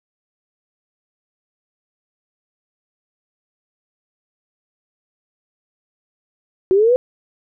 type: linear sweep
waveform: sine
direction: up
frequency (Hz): 364.9 to 515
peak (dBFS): -10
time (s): 6.71-6.96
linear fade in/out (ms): 0
effects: none